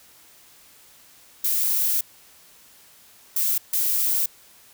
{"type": "noise bursts at uneven times", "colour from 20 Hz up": "violet", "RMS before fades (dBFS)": -22, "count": 3, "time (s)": [[1.44, 2.01], [3.36, 3.58], [3.73, 4.26]], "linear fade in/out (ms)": 5, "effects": ["white hiss -52 dBFS RMS until 4.73 s"]}